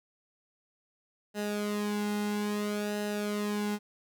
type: tone with flanger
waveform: sawtooth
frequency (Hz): 207.7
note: G#3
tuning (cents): 0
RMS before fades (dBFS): -32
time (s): 1.34-3.79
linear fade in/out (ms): 50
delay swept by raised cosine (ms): 0.88 to 1.74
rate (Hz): 0.6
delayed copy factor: -0.7
effects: 11-bit